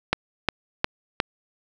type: click train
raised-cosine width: 0.3 ms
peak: -3 dBFS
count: 4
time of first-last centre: 0.13-1.201 s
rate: 2.8 Hz
effects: none